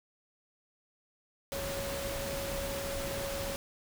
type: tone in noise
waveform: sine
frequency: 554.4 Hz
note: C#5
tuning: in tune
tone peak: -37 dBFS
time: 1.52-3.56 s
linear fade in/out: 0 ms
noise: pink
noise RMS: -38 dBFS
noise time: 1.52-3.56 s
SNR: -2 dB
effects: none